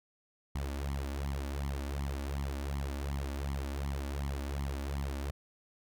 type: tone with flanger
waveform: sawtooth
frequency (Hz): 69.6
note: C#2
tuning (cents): +8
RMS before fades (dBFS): -36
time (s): 0.55-5.31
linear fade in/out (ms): 5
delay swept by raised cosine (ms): 0.93 to 3.53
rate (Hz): 2.7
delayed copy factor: +0.8
effects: none